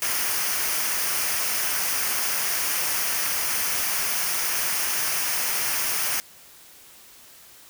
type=noise with comb filter; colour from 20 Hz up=white; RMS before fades=-25 dBFS; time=0.02-6.2 s; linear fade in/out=0 ms; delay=0.26 ms; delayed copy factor=-0.55; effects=white hiss -49 dBFS RMS until 7.69 s